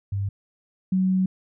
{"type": "tone pair in turn", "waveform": "sine", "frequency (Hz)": [99.2, 187.26], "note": ["G2", "F#3"], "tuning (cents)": [21, 21], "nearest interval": "major seventh", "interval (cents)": 1100, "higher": "second", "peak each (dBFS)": [-23, -18], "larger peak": "second", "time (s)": [[0.12, 0.29], [0.92, 1.26]], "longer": "second", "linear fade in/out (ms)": 5, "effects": []}